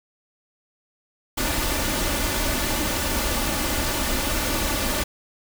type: noise with comb filter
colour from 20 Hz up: pink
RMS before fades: -24 dBFS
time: 1.37-5.04 s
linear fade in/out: 10 ms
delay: 3.4 ms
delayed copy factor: +0.55
effects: none